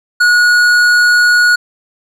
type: tone with tanh clipping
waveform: triangle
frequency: 1453 Hz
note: F#6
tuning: 32 cents flat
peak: -8 dBFS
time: 0.2-1.56 s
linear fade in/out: 10 ms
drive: 16 dB
effects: none